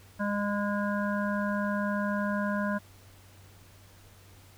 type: harmonic tone with a mistuned harmonic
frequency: 204 Hz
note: G#3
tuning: 31 cents flat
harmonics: 1 / 3 / 5 / 7 / 8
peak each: -29 / -34 / -36 / -37 / -38 dBFS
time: 0.19-2.79 s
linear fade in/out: 20 ms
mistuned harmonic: 7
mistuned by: +19 cents
effects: added 96 Hz sine -54 dBFS peak until 4.57 s + pink hiss -57 dBFS RMS until 4.57 s